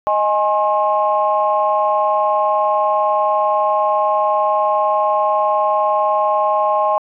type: chord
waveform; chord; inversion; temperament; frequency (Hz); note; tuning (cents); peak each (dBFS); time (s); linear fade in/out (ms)
sine; Ab major; second; equal with one note detuned; 622.3 / 830.6 / 1070.3; Eb5 / Ab5 / C6; 0 / 0 / +39; -17; 0.07-6.98; 0
effects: tanh soft clip ceiling -4 dBFS